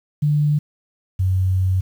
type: tone pair in turn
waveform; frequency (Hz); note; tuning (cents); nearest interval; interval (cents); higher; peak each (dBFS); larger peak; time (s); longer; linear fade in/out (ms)
sine; 148.2 / 93.36; D3 / F#2; +16 / +16; minor sixth; 800; first; -14 / -15; first; 0.22-0.59 / 1.19-1.81; second; 10
effects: 8-bit